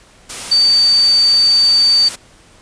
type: tone in noise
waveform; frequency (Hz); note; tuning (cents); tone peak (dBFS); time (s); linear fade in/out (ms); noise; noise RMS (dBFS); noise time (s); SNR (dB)
sine; 4590; D8; -40; -8; 0.51-2.09; 10; white; -26; 0.29-2.16; +15
effects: pink hiss -46 dBFS RMS until 2.61 s + resampled to 22050 Hz